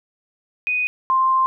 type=tone pair in turn; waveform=sine; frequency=2489 / 1048.9 Hz; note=D#7 / C6; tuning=0 / +4 cents; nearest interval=octave + minor third; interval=1496 cents; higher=first; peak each=-18 / -14 dBFS; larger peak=second; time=0.67-0.87 / 1.1-1.46 s; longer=second; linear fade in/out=0 ms; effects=none